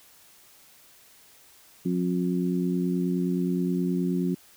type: harmonic tone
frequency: 89.5 Hz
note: F2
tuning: 43 cents sharp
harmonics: 2 / 3 / 4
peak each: -25 / -29 / -31 dBFS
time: 1.85-4.35 s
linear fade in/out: 10 ms
effects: white hiss -55 dBFS RMS until 4.56 s